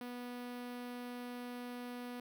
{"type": "tone with notch filter", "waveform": "sawtooth", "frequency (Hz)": 244.9, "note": "B3", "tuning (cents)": -14, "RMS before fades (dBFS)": -45, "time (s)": [0.01, 2.2], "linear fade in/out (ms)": 2, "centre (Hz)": 7000, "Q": 1.3, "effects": []}